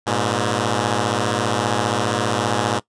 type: beating tone pair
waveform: 5% pulse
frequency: 103.83 / 118.83 Hz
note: G#2 / A#2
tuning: 0 / +34 cents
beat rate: 15 Hz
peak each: -10 dBFS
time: 0.06-2.8 s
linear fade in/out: 20 ms
effects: noise-tail reverb RT60 0.1 s tail -19 dB re dry + resampled to 22050 Hz